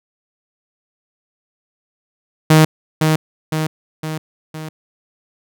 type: tone with echo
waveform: sawtooth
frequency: 156.6 Hz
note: D#3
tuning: 11 cents sharp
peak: -3 dBFS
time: 2.5-2.65 s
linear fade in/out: 5 ms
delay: 510 ms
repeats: 4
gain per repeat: -5 dB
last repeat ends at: 4.69 s
effects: none